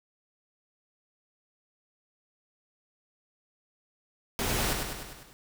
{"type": "noise with echo", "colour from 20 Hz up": "pink", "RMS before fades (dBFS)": -30, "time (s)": [4.39, 4.73], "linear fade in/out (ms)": 0, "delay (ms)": 100, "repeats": 6, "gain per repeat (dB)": -4, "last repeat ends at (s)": 5.33, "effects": []}